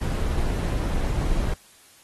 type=noise; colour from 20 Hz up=brown; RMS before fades=-24 dBFS; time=0.01-1.54 s; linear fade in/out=5 ms; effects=white hiss -53 dBFS RMS until 2.03 s + AAC 32 kbps